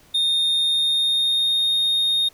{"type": "tone with pitch glide", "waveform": "triangle", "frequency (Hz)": [3668, 3696], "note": ["A#7", "A#7"], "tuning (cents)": [-29, -16], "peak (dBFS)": -16, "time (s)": [0.14, 2.29], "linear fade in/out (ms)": 10, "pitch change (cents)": 13, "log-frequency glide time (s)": [0.57, 1.74], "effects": ["pink hiss -53 dBFS RMS until 2.33 s"]}